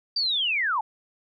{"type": "linear sweep", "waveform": "sine", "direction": "down", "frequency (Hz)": [4731, 810], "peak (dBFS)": -22, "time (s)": [0.16, 0.81], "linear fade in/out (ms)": 5, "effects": []}